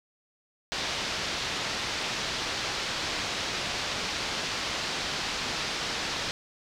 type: low-pass noise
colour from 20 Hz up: white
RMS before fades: -32 dBFS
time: 0.72-6.31 s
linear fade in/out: 0 ms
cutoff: 5200 Hz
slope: 24 dB/octave
effects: none